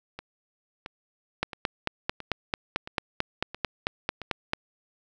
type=two click trains; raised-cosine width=0.3 ms; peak=-21 / -9 dBFS; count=7 / 15; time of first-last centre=0.19-4.217 / 1.43-4.534 s; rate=1.49 / 4.51 Hz; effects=none